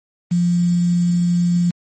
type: tone with quantisation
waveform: sine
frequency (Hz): 174.61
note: F3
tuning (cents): 0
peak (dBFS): -13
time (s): 0.31-1.71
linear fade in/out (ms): 10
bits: 6
effects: MP3 32 kbps